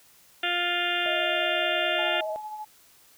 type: harmonic tone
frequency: 350.8 Hz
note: F4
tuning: 8 cents sharp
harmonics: 1 / 2 / 4 / 5 / 6 / 7 / 8 / 9 / 10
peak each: -36 / -32 / -31 / -33 / -35 / -35 / -30 / -36 / -34 dBFS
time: 0.43-2.21 s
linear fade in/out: 5 ms
type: tone with vibrato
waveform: sine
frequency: 632 Hz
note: D#5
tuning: 27 cents sharp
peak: -29 dBFS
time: 1.06-2.36 s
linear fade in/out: 0 ms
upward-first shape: square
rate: 15 Hz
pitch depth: 21 cents each way
type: tone with tremolo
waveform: sine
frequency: 853 Hz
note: G#5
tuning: 46 cents sharp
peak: -32 dBFS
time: 1.98-2.65 s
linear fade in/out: 10 ms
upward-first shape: triangle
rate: 13 Hz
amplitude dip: 50%
effects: white hiss -57 dBFS RMS until 3.17 s